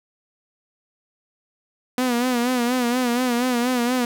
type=tone with vibrato; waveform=sawtooth; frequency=245.9 Hz; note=B3; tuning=7 cents flat; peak=-15 dBFS; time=1.98-4.05 s; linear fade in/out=2 ms; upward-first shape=sine; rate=4.2 Hz; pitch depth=72 cents each way; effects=none